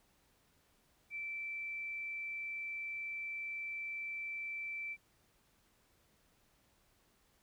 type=tone; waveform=sine; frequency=2331 Hz; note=D7; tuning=14 cents flat; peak=-39 dBFS; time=1.1-4.97 s; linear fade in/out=50 ms; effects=pink hiss -72 dBFS RMS until 7.42 s